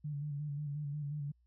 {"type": "tone with vibrato", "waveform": "sine", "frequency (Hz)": 146.2, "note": "D3", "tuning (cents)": -7, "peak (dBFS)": -36, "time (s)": [0.04, 1.32], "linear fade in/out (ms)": 10, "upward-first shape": "square", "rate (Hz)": 5.6, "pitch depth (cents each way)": 41, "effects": ["added 60 Hz sine -67 dBFS peak until 1.46 s"]}